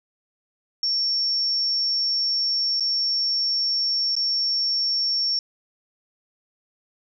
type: tone with dropouts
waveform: sine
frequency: 5470 Hz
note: F8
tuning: 37 cents flat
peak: -20 dBFS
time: 0.83-5.39 s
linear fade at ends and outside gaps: 1 ms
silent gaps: 2.798-2.806 / 4.153-4.165 s
effects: none